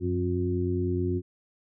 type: harmonic tone with a mistuned harmonic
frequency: 89.6 Hz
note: F2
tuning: 45 cents sharp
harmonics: 1 / 2 / 3 / 4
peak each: -28 / -34 / -32 / -29 dBFS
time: 0-1.22 s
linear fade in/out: 50 ms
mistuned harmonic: 1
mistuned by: +57 cents
effects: none